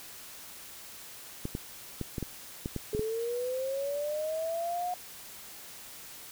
clicks, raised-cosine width 3 ms, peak -20 dBFS, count 9, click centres 1.454 / 1.551 / 2.013 / 2.182 / 2.227 / 2.659 / 2.763 / 2.949 / 2.994 s
sine linear sweep, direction up, 420 to 726 Hz, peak -30 dBFS, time 2.93-4.94 s, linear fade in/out 2 ms
effects white hiss -47 dBFS RMS until 6.31 s

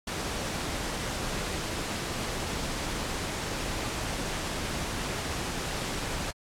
pink noise, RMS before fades -33 dBFS, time 0.07-6.31 s, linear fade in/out 5 ms, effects low-pass 9000 Hz 12 dB/octave + AAC 64 kbps

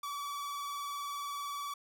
45% pulse tone with vibrato, 1146 Hz, D6, 43 cents flat, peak -37 dBFS, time 0.03-1.74 s, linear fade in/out 5 ms, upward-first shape triangle, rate 20 Hz, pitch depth 45 cents each way, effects none

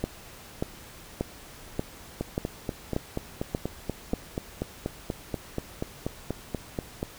two click trains, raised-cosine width 2 ms, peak -15 / -13 dBFS, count 21 / 8, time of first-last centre 2.21-7.029 / 0.04-4.134 s, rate 4.15 / 1.71 Hz, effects pink hiss -47 dBFS RMS until 7.18 s

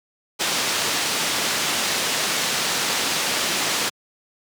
white low-pass noise, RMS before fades -23 dBFS, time 0.39-3.9 s, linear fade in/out 20 ms, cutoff 6000 Hz, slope 12 dB/octave, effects high-pass 150 Hz 12 dB/octave

